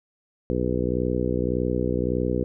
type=harmonic tone; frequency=61.74 Hz; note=B1; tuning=in tune; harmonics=1 / 2 / 3 / 4 / 5 / 6 / 7 / 8; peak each=-30 / -30 / -30 / -30 / -30 / -30 / -30 / -30 dBFS; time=0.5-2.44 s; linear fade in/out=0 ms; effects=none